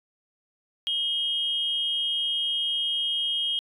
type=tone pair together; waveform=sine; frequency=2914 / 3230 Hz; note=F#7 / G#7; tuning=-27 / -49 cents; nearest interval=major second; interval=178 cents; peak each=-30 / -24 dBFS; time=0.87-3.59 s; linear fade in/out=0 ms; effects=tanh soft clip ceiling -18 dBFS